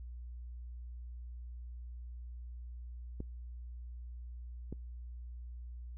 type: clicks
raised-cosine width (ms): 3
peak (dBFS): -28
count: 2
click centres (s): 3.204 / 4.726
effects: noise-tail reverb RT60 0.2 s tail -26 dB re dry + added 60 Hz sine -43 dBFS peak until 5.97 s